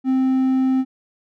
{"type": "tone", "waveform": "triangle", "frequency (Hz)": 261.6, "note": "C4", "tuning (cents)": 0, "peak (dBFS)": -13, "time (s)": [0.04, 0.85], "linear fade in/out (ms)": 50, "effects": []}